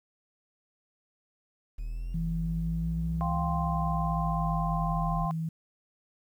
triangle exponential two-way sweep, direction up then down, 38 to 69.3 to 45.28 Hz, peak -30 dBFS, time 1.78-5.26 s, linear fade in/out 10 ms, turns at 3.42 s
sine tone with pitch glide, 164.8 to 161.78 Hz, E3 to E3, 0 to -32 cents, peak -29 dBFS, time 2.14-5.49 s, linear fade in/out 5 ms, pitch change -32 cents, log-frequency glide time 3.07-3.68 s
sine chord, F suspended second, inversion none, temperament equal, 698.5 / 784 / 1046.5 Hz, F5 / G5 / C6, 0 / 0 / 0 cents, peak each -35 / -36 / -33 dBFS, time 3.21-5.31 s, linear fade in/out 0 ms
effects 10-bit

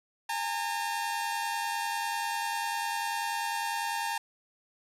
sawtooth tone pair together, 819 / 909.1 Hz, G#5 / A#5, -24 / -44 cents, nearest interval major second, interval 180 cents, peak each -31 / -28 dBFS, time 0.29-4.18 s, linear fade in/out 5 ms, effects resampled to 32000 Hz

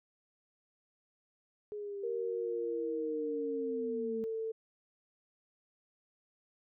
sine linear sweep, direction down, 420.8 to 219.4 Hz, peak -38 dBFS, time 1.72-4.24 s, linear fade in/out 0 ms
sine tone with pitch glide, 466.2 to 445.7 Hz, A#4 to A4, 0 to +22 cents, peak -34 dBFS, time 2.03-4.52 s, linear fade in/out 10 ms, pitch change -78 cents, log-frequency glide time 2.9-4.37 s
effects none

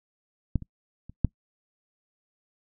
clicks, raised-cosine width 5 ms, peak -12 / -27 / -30 / -8 dBFS, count 4, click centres 0.557 / 0.623 / 1.096 / 1.247 s, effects noise-tail reverb RT60 0.1 s tail -24 dB re dry

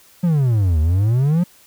triangle exponential two-way sweep, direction down then up, 182.7 to 75 to 182.7 Hz, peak -11 dBFS, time 0.23-1.44 s, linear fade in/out 10 ms, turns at 0.8 s, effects white hiss -50 dBFS RMS until 1.66 s

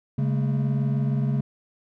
triangle tone cluster, 137.9 / 205.1 / 224 Hz, C#3 / G#3 / A3, -9 / -21 / +31 cents, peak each -20 / -28 / -28 dBFS, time 0.18-1.41 s, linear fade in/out 5 ms, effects none

